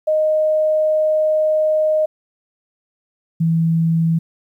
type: tone pair in turn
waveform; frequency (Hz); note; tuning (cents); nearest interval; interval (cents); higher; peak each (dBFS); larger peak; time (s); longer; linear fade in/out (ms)
sine; 620 / 164.22; D#5 / E3; -6 / -6; octave + major seventh; 2300; first; -13; neither; 0.07-2.06 / 3.4-4.19; first; 10
effects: 9-bit